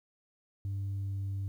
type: tone with pitch glide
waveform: sine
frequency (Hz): 98.5 to 97.93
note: G2 to G2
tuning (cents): +9 to -1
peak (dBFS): -30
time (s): 0.65-1.48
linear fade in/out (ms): 0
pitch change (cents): -10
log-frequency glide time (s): 0.92-1.21
effects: tanh soft clip ceiling -31 dBFS + 11-bit

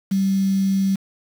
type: tone with quantisation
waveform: sine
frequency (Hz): 193.8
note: G3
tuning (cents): -20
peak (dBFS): -16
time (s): 0.11-0.96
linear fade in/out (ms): 10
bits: 6
effects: none

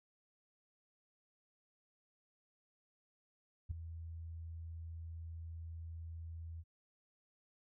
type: tone with ADSR envelope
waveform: sine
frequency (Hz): 82.41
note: E2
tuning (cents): 0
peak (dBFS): -33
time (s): 3.69-6.64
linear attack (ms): 21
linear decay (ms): 7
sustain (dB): -11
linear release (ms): 43
effects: none

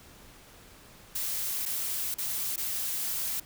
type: noise with dropouts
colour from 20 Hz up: blue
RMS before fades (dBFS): -32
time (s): 1.15-3.4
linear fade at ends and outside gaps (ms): 5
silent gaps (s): 1.655-1.659 / 2.143-2.183 / 2.561-2.577
effects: pink hiss -53 dBFS RMS until 3.45 s

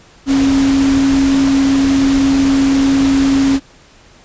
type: tone in noise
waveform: sine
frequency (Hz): 272.5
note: C#4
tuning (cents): -29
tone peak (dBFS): -9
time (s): 0.26-3.6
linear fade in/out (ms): 50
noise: pink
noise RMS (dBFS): -22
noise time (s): 0.26-3.6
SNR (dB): +10
effects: pink hiss -45 dBFS RMS until 4.24 s + resampled to 16000 Hz

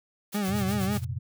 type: noise with tremolo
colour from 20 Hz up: white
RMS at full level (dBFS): -39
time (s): 0.32-1.05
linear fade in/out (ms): 10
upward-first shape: sine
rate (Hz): 8.3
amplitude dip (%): 85
type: tone with vibrato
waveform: 40% pulse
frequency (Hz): 197.9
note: G3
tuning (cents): +17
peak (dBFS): -25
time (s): 0.34-0.98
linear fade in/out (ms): 10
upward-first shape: sine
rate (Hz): 5.5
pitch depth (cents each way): 100
type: chord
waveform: sine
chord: F suspended fourth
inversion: none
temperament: equal with one note detuned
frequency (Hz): 88.99 / 116.54 / 130.81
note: F2 / Bb2 / C3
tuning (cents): +33 / 0 / 0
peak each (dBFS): -34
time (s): 0.48-1.19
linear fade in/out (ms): 10
effects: none

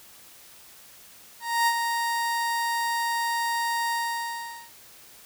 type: tone with ADSR envelope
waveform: 30% pulse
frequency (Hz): 932.3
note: A#5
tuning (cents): 0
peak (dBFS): -16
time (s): 1.4-4.71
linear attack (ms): 270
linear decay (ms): 54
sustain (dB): -6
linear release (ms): 790
effects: white hiss -50 dBFS RMS until 5.25 s

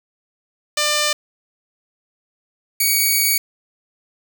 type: tone pair in turn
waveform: 5% pulse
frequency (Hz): 597 / 2254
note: D5 / C#7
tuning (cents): +28 / +28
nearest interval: octave + major seventh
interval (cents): 2300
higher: second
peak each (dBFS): -5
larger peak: neither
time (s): 0.77-1.13 / 2.8-3.38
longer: second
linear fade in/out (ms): 5
effects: none

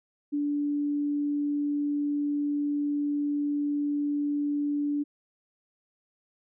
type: tone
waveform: sine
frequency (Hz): 290.6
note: D4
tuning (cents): -18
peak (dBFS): -25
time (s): 0.32-5.04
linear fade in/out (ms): 20
effects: none

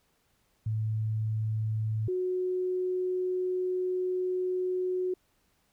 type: tone pair in turn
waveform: sine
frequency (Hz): 109.3 / 366.8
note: A2 / F#4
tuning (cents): -11 / -15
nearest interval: octave + major sixth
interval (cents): 2096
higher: second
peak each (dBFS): -27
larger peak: neither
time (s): 0.66-2.08 / 2.08-5.14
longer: second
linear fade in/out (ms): 5
effects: pink hiss -71 dBFS RMS until 5.72 s

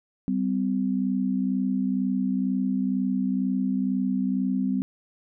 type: tone pair together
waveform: sine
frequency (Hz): 194.2 / 256.3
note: G3 / C4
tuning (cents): -16 / -36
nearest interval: perfect fourth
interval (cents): 480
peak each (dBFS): -25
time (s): 0.28-4.82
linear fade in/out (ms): 0
effects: none

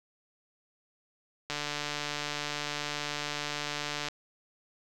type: click train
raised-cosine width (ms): 0.2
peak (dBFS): -16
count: 381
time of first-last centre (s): 1.5-4.085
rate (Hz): 147
effects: none

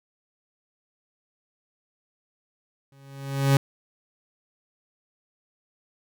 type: tone with exponential growth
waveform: 40% pulse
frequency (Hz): 137.5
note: C#3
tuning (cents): -14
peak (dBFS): -13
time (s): 2.92-3.57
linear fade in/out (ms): 2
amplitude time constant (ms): 140
effects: none

